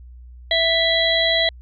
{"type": "harmonic tone", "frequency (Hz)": 659.3, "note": "E5", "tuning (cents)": 0, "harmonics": [1, 3, 5, 6], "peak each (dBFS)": [-21, -21, -21, -21], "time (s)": [0.51, 1.49], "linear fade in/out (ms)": 2, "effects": ["added 61 Hz sine -38 dBFS peak until 1.61 s"]}